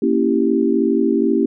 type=chord; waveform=sine; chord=A# diminished seventh; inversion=none; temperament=equal; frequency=233.1 / 277.2 / 329.6 / 392 Hz; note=A#3 / C#4 / E4 / G4; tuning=0 / 0 / 0 / 0 cents; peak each=-19 dBFS; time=0.02-1.46 s; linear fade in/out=5 ms; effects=none